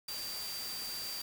sine tone in noise, 4699 Hz, D8, in tune, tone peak -40 dBFS, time 0.08-1.22 s, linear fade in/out 5 ms, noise white, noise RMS -43 dBFS, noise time 0.08-1.22 s, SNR 0 dB, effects none

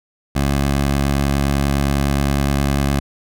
15% pulse tone with vibrato, 69.8 Hz, C#2, 13 cents sharp, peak -9 dBFS, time 0.35-3 s, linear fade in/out 10 ms, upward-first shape sine, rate 7.1 Hz, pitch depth 11 cents each way, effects none

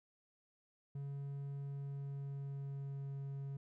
triangle tone with pitch glide, 140 to 138.31 Hz, C#3 to C#3, +18 to -4 cents, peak -39 dBFS, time 0.95-3.57 s, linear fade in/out 5 ms, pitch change -22 cents, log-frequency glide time 1.59-3.2 s, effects none

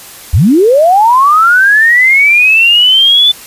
sine linear sweep, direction up, 58.3 to 3520 Hz, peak -3 dBFS, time 0.33-3.32 s, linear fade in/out 10 ms, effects white hiss -31 dBFS RMS until 3.46 s + resampled to 32000 Hz

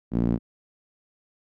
sawtooth tone with band-pass filter, 58.3 Hz, A#1, 1 cent sharp, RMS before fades -23 dBFS, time 0.11-0.39 s, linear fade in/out 50 ms, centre 230 Hz, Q 2, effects none

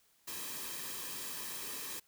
white noise with comb filter, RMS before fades -42 dBFS, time 0.27-2 s, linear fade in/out 10 ms, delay 1.4 ms, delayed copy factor -0.6, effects white hiss -70 dBFS RMS until 2.07 s

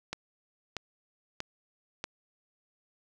click train, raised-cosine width 0.2 ms, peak -17 dBFS, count 4, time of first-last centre 0.13-2.041 s, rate 1.57 Hz, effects none

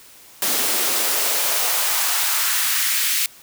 white noise with high-pass filter sweep, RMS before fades -20 dBFS, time 0.42-3.26 s, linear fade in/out 2 ms, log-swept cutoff 230 to 2300 Hz, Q 1.3, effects white hiss -46 dBFS RMS until 3.42 s

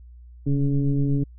sine tone with frequency modulation, 138.9 Hz, C#3, 4 cents sharp, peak -18 dBFS, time 0.46-1.24 s, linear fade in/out 10 ms, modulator 143 Hz, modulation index 1.1, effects added 60 Hz sine -42 dBFS peak until 1.38 s

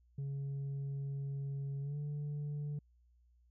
sine tone with pitch glide, 138.8 to 146.63 Hz, C#3 to D3, +3 to -2 cents, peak -34 dBFS, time 0.18-2.79 s, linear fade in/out 5 ms, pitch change +95 cents, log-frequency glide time 1.81-1.97 s, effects tanh soft clip ceiling -36 dBFS + added 60 Hz sine -65 dBFS peak until 3.5 s

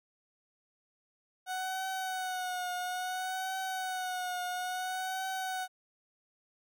30% pulse tone with vibrato, 740 Hz, F#5, in tune, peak -31 dBFS, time 1.46-5.68 s, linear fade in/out 50 ms, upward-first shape triangle, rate 0.59 Hz, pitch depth 50 cents each way, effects none

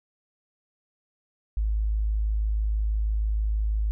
sine tone, 53.1 Hz, G#1, 39 cents sharp, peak -22 dBFS, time 1.57-3.91 s, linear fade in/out 0 ms, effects none

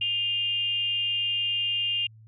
sine tone with frequency modulation, 2810 Hz, F7, 10 cents sharp, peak -24 dBFS, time 0.01-2.07 s, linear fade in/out 5 ms, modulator 353 Hz, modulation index 0.51, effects added 110 Hz sine -48 dBFS peak until 2.27 s

